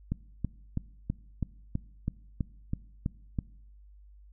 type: click train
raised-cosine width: 5 ms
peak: -17 dBFS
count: 11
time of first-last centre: 0.12-3.388 s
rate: 3.06 Hz
effects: noise-tail reverb RT60 0.8 s tail -22 dB re dry + added 50 Hz sine -51 dBFS peak until 4.32 s